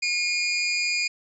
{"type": "tone pair together", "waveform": "25% pulse", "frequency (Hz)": [2163, 2428], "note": ["C#7", "D#7"], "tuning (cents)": [-43, -43], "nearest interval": "major second", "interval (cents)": 200, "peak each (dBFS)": [-29, -19], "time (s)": [0.02, 1.08], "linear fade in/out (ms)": 10, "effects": ["resampled to 22050 Hz"]}